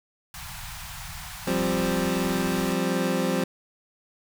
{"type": "band-stop noise", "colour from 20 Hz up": "pink", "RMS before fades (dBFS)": -38, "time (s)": [0.34, 2.73], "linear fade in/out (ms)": 2, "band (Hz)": [170, 730], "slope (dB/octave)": 48}
{"type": "chord", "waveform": "25% pulse", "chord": "F suspended second", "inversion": "none", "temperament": "equal", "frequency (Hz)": [174.61, 196, 261.6], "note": ["F3", "G3", "C4"], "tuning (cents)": [0, 0, 0], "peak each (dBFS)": -24, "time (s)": [1.47, 3.44], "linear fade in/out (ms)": 5}
{"effects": []}